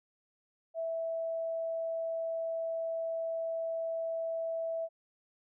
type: tone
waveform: sine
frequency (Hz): 657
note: E5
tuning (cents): -6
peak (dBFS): -32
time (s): 0.74-4.89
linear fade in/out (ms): 50
effects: none